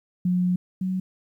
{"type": "tone pair in turn", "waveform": "sine", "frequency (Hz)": [180.2, 186.34], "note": ["F#3", "F#3"], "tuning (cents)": [-45, 13], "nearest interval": "minor second", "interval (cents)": 58, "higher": "second", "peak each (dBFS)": [-19, -23], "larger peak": "first", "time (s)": [[0.25, 0.56], [0.81, 1]], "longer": "first", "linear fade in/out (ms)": 5, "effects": ["10-bit"]}